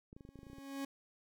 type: clicks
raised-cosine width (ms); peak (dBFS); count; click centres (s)
3; -39; 12; 0.129 / 0.165 / 0.208 / 0.251 / 0.29 / 0.357 / 0.39 / 0.432 / 0.468 / 0.5 / 0.532 / 0.584
type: tone with exponential growth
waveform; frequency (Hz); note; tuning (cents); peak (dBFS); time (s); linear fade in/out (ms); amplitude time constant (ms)
40% pulse; 274.9; C#4; -14; -36; 0.16-0.85; 5; 150
effects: none